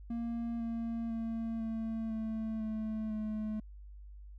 triangle tone with pitch steps, 233.1 / 230 / 227 / 224 / 221 / 218.1 / 215.2 Hz, A#3 / A#3 / A#3 / A3 / A3 / A3 / A3, 0 / -23 / -46 / +31 / +8 / -15 / -38 cents, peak -32 dBFS, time 0.1-3.6 s, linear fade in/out 5 ms, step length 500 ms, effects added 50 Hz sine -47 dBFS peak until 4.38 s

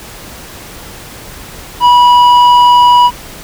triangle tone with tanh clipping, 976 Hz, B5, 21 cents flat, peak -4 dBFS, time 1.8-3.11 s, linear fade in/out 50 ms, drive 12 dB, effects pink hiss -30 dBFS RMS until 3.43 s

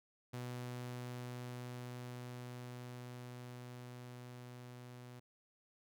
sawtooth tone with level ramp, 123.47 Hz, B2, in tune, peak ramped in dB -38 to -47 dBFS, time 0.33-5.2 s, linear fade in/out 10 ms, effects none

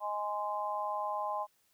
sine chord, Ab major, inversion second, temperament just, 623 / 830.6 / 1038.3 Hz, Eb5 / Ab5 / C6, +2 / 0 / -14 cents, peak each -39 / -36 / -36 dBFS, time 0-1.47 s, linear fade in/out 50 ms, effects white hiss -72 dBFS RMS until 1.73 s

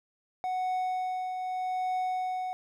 triangle tone with tremolo, 740 Hz, F#5, in tune, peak -25 dBFS, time 0.44-2.53 s, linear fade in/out 0 ms, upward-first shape triangle, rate 0.82 Hz, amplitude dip 45%, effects none

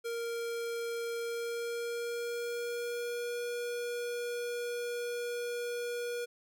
square tone with pitch glide, 466.2 to 480.1 Hz, A#4 to B4, 0 to -49 cents, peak -35 dBFS, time 0.04-6.26 s, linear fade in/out 20 ms, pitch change +51 cents, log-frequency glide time 1.19-3.43 s, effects none

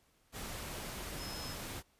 sine tone in noise, 5160 Hz, E8, 38 cents flat, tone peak -46 dBFS, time 1.17-1.56 s, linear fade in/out 50 ms, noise pink, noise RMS -43 dBFS, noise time 0.32-1.83 s, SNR -6 dB, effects pink hiss -71 dBFS RMS until 1.99 s + resampled to 32000 Hz

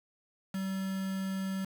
triangle tone with quantisation, 191.8 Hz, G3, 37 cents flat, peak -30 dBFS, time 0.54-1.65 s, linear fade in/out 5 ms, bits 7, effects none

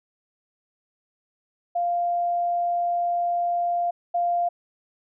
sine tone pair in turn, 697 / 697 Hz, F5 / F5, -4 / -4 cents, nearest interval unison, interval 0 cents, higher neither, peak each -21 / -20 dBFS, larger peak second, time 1.75-3.91 / 4.14-4.49 s, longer first, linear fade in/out 10 ms, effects none

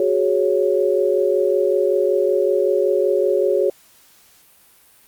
sine chord, F# suspended second, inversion none, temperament equal, 370 / 415.3 / 554.4 Hz, F#4 / G#4 / C#5, 0 / 0 / 0 cents, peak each -19 dBFS, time 0-3.7 s, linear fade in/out 2 ms, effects white hiss -52 dBFS RMS until 5.07 s + Opus 48 kbps

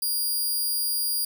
10% pulse tone, 4820 Hz, D8, 44 cents sharp, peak -17 dBFS, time 0.02-1.25 s, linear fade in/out 5 ms, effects none

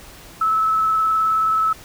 sine tone with vibrato, 1303 Hz, E6, 20 cents flat, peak -15 dBFS, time 0.41-1.73 s, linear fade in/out 5 ms, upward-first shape sine, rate 19 Hz, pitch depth 15 cents each way, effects pink hiss -42 dBFS RMS until 1.84 s

